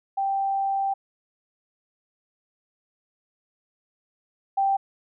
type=tone pair in turn; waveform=sine; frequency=784 / 784 Hz; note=G5 / G5; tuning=0 / 0 cents; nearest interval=unison; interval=0 cents; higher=neither; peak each=-22 / -19 dBFS; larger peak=second; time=0.17-0.94 / 4.57-4.77 s; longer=first; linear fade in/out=10 ms; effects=none